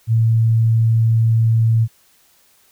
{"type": "tone", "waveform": "sine", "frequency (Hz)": 113.3, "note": "A#2", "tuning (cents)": -49, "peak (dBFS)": -11, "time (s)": [0.07, 1.88], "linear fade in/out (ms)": 50, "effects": ["white hiss -55 dBFS RMS until 2.71 s"]}